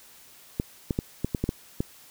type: clicks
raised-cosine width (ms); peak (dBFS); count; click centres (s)
3; -12; 8; 0.599 / 0.908 / 0.989 / 1.246 / 1.348 / 1.44 / 1.491 / 1.805
effects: white hiss -52 dBFS RMS until 2.1 s